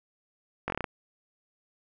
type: slowing click train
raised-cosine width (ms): 0.5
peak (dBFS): -15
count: 7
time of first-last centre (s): 0.68-0.842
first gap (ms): 20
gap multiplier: 1.12
effects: none